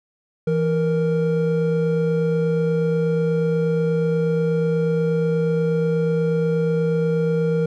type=tone pair together; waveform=triangle; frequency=164.83 / 466.2 Hz; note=E3 / A#4; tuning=0 / 0 cents; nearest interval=octave + tritone; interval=1800 cents; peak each=-18 dBFS; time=0.47-7.66 s; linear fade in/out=5 ms; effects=none